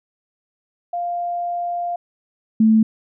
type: tone pair in turn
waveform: sine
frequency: 698.5 / 220 Hz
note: F5 / A3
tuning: 0 / 0 cents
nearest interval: octave + minor sixth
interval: 2000 cents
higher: first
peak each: -21 / -10 dBFS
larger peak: second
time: 0.93-1.96 / 2.6-2.83 s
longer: first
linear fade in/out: 5 ms
effects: none